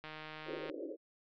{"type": "click train", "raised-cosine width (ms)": 0.3, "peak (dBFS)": -30, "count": 103, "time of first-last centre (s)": [0.04, 0.698], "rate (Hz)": 155}
{"type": "band-pass noise", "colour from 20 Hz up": "white", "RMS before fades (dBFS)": -43, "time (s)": [0.45, 0.97], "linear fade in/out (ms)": 50, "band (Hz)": [280, 560], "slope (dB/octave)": 96}
{"effects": ["low-pass 4000 Hz 12 dB/octave"]}